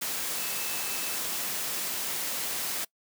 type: tone in noise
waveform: sine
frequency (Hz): 2618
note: E7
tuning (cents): -13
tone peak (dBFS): -42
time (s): 0.37-1.16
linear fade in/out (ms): 10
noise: white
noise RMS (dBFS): -32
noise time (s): 0.01-2.85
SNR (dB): -13
effects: noise-tail reverb RT60 0.1 s tail -23 dB re dry + high-pass 150 Hz 12 dB/octave